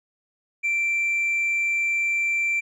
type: tone with tanh clipping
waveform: triangle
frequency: 2349 Hz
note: D7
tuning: in tune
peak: -21 dBFS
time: 0.63-2.61 s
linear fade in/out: 20 ms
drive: 6 dB
effects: none